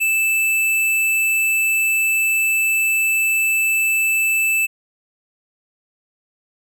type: tone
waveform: square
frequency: 2637 Hz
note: E7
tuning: in tune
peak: -16 dBFS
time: 0-4.67 s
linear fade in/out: 20 ms
effects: none